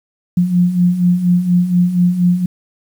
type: beating tone pair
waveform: sine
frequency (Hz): 174.61 / 178.81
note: F3 / F3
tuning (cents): 0 / +41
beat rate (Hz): 4.2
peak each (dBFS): -17 / -11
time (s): 0.37-2.46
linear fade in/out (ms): 5
effects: 7-bit